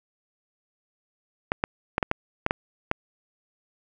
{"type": "clicks", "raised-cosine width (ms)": 0.5, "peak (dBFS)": -7, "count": 8, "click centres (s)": [1.519, 1.639, 1.981, 2.028, 2.114, 2.464, 2.509, 2.914], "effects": []}